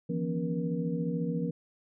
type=tone cluster; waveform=sine; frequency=157.4 / 171.5 / 239.9 / 278 / 474.7 Hz; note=D#3 / F3 / A#3 / C#4 / A#4; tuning=+20 / -31 / +50 / +5 / +31 cents; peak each=-39 / -31 / -36 / -37 / -37 dBFS; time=0.09-1.51 s; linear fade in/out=10 ms; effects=none